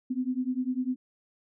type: beating tone pair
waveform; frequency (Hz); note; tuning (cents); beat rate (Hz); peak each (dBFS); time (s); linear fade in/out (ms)
sine; 249.7 / 259.7; B3 / C4; +19 / -13; 10; -30; 0.1-0.96; 10
effects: none